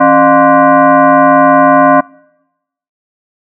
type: tone with frequency modulation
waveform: sine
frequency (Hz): 166.7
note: E3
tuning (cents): +20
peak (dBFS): -3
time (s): 0-2.01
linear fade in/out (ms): 10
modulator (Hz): 439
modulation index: 2.6
effects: noise-tail reverb RT60 0.9 s tail -26 dB re dry